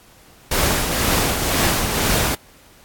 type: noise with tremolo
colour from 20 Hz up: pink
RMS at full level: -17 dBFS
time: 0.51-2.35 s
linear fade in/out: 5 ms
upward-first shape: triangle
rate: 2 Hz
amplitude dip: 50%
effects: pink hiss -49 dBFS RMS until 2.84 s + AAC 64 kbps